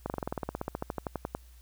slowing click train, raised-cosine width 1 ms, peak -18 dBFS, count 21, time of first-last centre 0.06-1.35 s, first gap 39 ms, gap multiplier 1.05, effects added 60 Hz sine -51 dBFS peak until 1.61 s + white hiss -63 dBFS RMS until 1.61 s

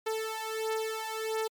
sawtooth beating tone pair, 440 / 441.5 Hz, A4 / A4, 0 / +6 cents, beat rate 1.5 Hz, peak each -31 / -30 dBFS, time 0.06-1.48 s, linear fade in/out 10 ms, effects MP3 96 kbps

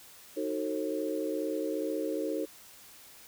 sine chord, D# diminished seventh, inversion none, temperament just, 311.1 / 373.4 / 448 / 537.6 Hz, D#4 / F#4 / A4 / C5, 0 / +16 / +31 / +47 cents, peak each -34 / -38 / -35 / -36 dBFS, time 0.36-2.46 s, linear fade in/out 20 ms, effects white hiss -53 dBFS RMS until 3.27 s

